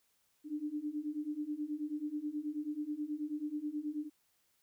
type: beating tone pair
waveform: sine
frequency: 293.7 / 303 Hz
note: D4 / D#4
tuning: 0 / -46 cents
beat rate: 9.3 Hz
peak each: -40 / -38 dBFS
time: 0.44-4.1 s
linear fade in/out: 50 ms
effects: white hiss -75 dBFS RMS until 4.62 s